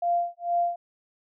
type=tone with tremolo; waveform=sine; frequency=694 Hz; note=F5; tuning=11 cents flat; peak=-20 dBFS; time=0.02-0.76 s; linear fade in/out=5 ms; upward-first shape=sine; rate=2.2 Hz; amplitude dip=100%; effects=none